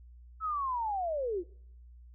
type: linear sweep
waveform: sine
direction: down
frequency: 1318.5 to 323.3 Hz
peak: -30 dBFS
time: 0.4-1.44 s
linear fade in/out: 50 ms
effects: noise-tail reverb RT60 0.7 s tail -26 dB re dry + added 60 Hz sine -50 dBFS peak until 2.14 s